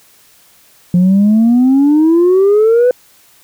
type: exponential sweep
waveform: sine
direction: up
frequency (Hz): 174.61 to 506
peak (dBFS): -4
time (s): 0.94-2.91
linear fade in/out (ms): 2
effects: tanh soft clip ceiling -4 dBFS + white hiss -47 dBFS RMS until 3.43 s